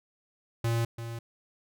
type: tone with echo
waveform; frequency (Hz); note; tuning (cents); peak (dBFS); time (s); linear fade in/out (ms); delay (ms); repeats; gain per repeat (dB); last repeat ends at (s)
square; 115.9; A#2; -10; -26; 0.64-0.85; 5; 340; 1; -10; 1.19
effects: none